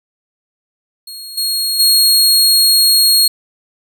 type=tone with level steps; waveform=sawtooth; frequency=4289 Hz; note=C8; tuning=42 cents sharp; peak=-25 / -12 / -5 dBFS; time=1.07-3.28 s; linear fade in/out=5 ms; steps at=1.37 / 1.79 s; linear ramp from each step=10 ms; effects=none